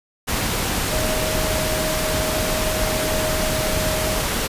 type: tone in noise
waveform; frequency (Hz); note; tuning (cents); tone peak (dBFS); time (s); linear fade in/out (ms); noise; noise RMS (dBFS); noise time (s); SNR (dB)
sine; 626; D#5; +10; -25; 0.91-4.22; 20; pink; -22; 0.27-4.48; -6
effects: resampled to 32000 Hz